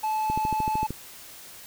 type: tone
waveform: triangle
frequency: 867 Hz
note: A5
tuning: 26 cents flat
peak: -22 dBFS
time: 0.03-0.87 s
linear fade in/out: 10 ms
type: click train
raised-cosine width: 3 ms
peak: -18 dBFS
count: 9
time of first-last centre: 0.3-0.906 s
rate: 13.2 Hz
effects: white hiss -45 dBFS RMS until 1.66 s